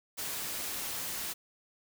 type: noise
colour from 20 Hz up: white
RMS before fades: -37 dBFS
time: 0.17-1.34 s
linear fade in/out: 20 ms
effects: none